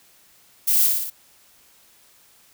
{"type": "noise with echo", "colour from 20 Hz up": "violet", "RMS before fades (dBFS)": -19, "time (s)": [0.67, 0.87], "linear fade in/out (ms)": 10, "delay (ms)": 58, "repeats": 4, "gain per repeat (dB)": -3, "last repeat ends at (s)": 1.102, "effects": ["white hiss -55 dBFS RMS until 2.53 s"]}